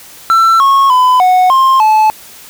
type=tone with pitch steps; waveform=triangle; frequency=1340 / 1095 / 1007 / 736 / 1058 / 866 Hz; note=E6 / C#6 / B5 / F#5 / C6 / A5; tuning=+28 / -22 / +33 / -9 / +19 / -28 cents; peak=-3 dBFS; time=0.3-2.1 s; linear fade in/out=0 ms; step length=300 ms; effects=white hiss -35 dBFS RMS until 2.49 s